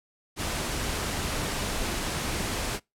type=noise; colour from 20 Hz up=pink; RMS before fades=-30 dBFS; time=0.36-2.8 s; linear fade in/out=50 ms; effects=noise-tail reverb RT60 0.2 s tail -25 dB re dry + low-pass 11000 Hz 12 dB/octave